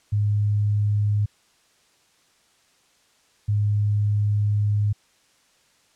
sine tone pair in turn, 103.83 / 103.83 Hz, G#2 / G#2, 0 / 0 cents, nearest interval unison, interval 0 cents, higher neither, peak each -18 dBFS, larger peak neither, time 0.12-1.26 / 3.48-4.93 s, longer second, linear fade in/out 10 ms, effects white hiss -61 dBFS RMS until 5.95 s + low-pass 8000 Hz 12 dB/octave

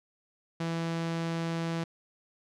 sawtooth tone, 165.9 Hz, E3, 11 cents sharp, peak -26 dBFS, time 0.6-1.84 s, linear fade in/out 5 ms, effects low-pass 6000 Hz 12 dB/octave

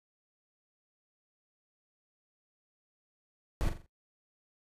brown noise with echo, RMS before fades -29 dBFS, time 3.61-3.69 s, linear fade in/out 0 ms, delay 43 ms, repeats 4, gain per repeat -8 dB, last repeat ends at 3.862 s, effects noise-tail reverb RT60 0.2 s tail -25 dB re dry + resampled to 32000 Hz

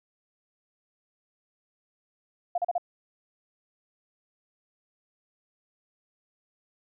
sine tone bursts, 703 Hz, F5, 11 cents sharp, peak -23 dBFS, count 4, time 2.55-2.781 s, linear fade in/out 5 ms, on 30 ms, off 37 ms, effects none

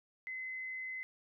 sine tone, 2043 Hz, C7, 42 cents flat, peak -39 dBFS, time 0.27-1.03 s, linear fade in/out 0 ms, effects none

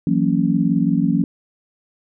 sine chord, F# dominant seventh, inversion third, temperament just, 166.5 / 185 / 231.2 / 277.5 Hz, E3 / F#3 / A#3 / C#4, +18 / 0 / -14 / +2 cents, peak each -20 dBFS, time 0.07-1.24 s, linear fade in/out 2 ms, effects none

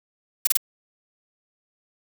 blue noise bursts, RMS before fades -19 dBFS, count 3, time 0.45-0.572 s, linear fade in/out 5 ms, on 22 ms, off 28 ms, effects none

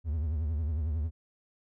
triangle tone with vibrato, 77.78 Hz, D#2, in tune, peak -26 dBFS, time 0.04-1.11 s, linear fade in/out 50 ms, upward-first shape triangle, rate 11 Hz, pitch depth 170 cents each way, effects none

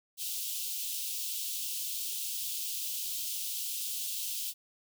white high-pass noise, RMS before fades -36 dBFS, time 0.17-4.54 s, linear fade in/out 50 ms, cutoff 2800 Hz, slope 48 dB/octave, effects none

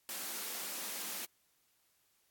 white high-pass noise, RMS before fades -41 dBFS, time 0.09-1.25 s, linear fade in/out 0 ms, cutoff 180 Hz, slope 96 dB/octave, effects white hiss -74 dBFS RMS until 2.3 s + AAC 64 kbps

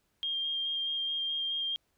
sine tone with vibrato, 3210 Hz, G7, 40 cents sharp, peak -30 dBFS, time 0.23-1.76 s, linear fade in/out 0 ms, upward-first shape square, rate 4.7 Hz, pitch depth 10 cents each way, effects pink hiss -75 dBFS RMS until 1.97 s

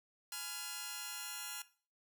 5% pulse chord, F diminished, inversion first, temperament just, 838.1 / 1005.8 / 1396.9 Hz, Ab5 / Cb6 / F6, +16 / +31 / 0 cents, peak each -36 / -38 / -32 dBFS, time 0.32-1.62 s, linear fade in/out 2 ms, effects noise-tail reverb RT60 0.4 s tail -17 dB re dry

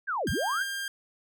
sine linear two-way sweep, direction down then up, 1673 to 50.9 to 1673 Hz, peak -27 dBFS, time 0.07-0.64 s, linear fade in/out 20 ms, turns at 0.3 s
sawtooth tone, 1600 Hz, G6, 35 cents sharp, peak -28 dBFS, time 0.27-0.88 s, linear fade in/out 2 ms
effects none

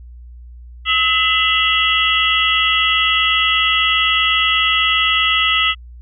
sine tone cluster, 1290 / 2015 / 2706 / 2934 / 3283 Hz, E6 / B6 / E7 / F#7 / G#7, -38 / +34 / +45 / -15 / -21 cents, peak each -19 dBFS, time 0.85-5.75 s, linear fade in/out 50 ms, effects added 60 Hz sine -34 dBFS peak until 6.01 s

